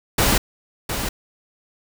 pink noise with echo, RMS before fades -17 dBFS, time 0.18-0.38 s, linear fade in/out 5 ms, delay 710 ms, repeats 1, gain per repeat -8 dB, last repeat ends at 1.09 s, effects none

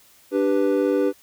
triangle chord, G major, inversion second, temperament equal, 293.7 / 392 / 493.9 Hz, D4 / G4 / B4, 0 / 0 / 0 cents, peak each -20 dBFS, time 0.31-1.13 s, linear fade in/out 50 ms, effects white hiss -54 dBFS RMS until 1.22 s

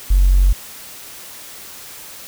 triangle tone, 46.25 Hz, F#1, in tune, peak -5 dBFS, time 0.1-0.53 s, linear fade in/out 10 ms, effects tanh soft clip ceiling -6 dBFS + white hiss -36 dBFS RMS until 2.27 s

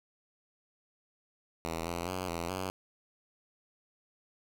5% pulse tone with pitch steps, 82.2 / 85.7 / 92.3 / 84.7 / 93.5 Hz, E2 / F2 / F#2 / E2 / F#2, -4 / -32 / -4 / +48 / +19 cents, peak -23 dBFS, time 1.65-2.7 s, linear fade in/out 0 ms, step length 210 ms, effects none

